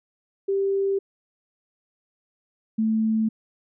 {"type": "tone pair in turn", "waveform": "sine", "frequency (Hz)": [392.6, 220.3], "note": ["G4", "A3"], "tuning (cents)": [3, 2], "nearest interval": "minor seventh", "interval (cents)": 1001, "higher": "first", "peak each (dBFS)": [-20, -19], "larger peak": "second", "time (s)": [[0.48, 0.99], [2.78, 3.29]], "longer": "neither", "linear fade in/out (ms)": 10, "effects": []}